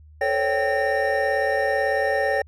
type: tone cluster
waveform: triangle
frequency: 439.2 / 520 / 558 / 779 / 1828 Hz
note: A4 / C5 / C#5 / G5 / A#6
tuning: -3 / -11 / +11 / -11 / -34 cents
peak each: -26 / -30 / -21 / -24 / -24 dBFS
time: 0.21-2.42 s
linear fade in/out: 5 ms
effects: added 76 Hz sine -45 dBFS peak until 2.47 s